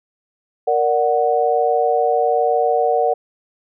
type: chord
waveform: sine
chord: Bb augmented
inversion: none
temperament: equal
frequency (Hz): 466.2 / 587.3 / 740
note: Bb4 / D5 / F#5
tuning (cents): 0 / 0 / 0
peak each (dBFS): -18 / -20 / -17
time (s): 0.67-3.14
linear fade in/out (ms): 10
effects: none